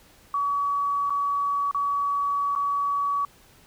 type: tone with dropouts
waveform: sine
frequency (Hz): 1135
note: C#6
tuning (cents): +41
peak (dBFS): -22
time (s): 0.34-3.25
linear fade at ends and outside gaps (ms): 2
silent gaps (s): 1.097-1.104 / 1.712-1.746 / 2.552-2.56
effects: pink hiss -55 dBFS RMS until 3.66 s